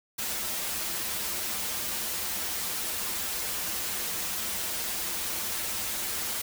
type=noise with comb filter; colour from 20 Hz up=white; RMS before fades=-32 dBFS; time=0.18-6.42 s; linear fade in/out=10 ms; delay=7.2 ms; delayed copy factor=-0.7; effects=none